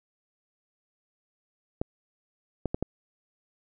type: clicks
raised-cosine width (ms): 2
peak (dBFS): -14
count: 4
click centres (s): 1.815 / 2.657 / 2.745 / 2.826
effects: none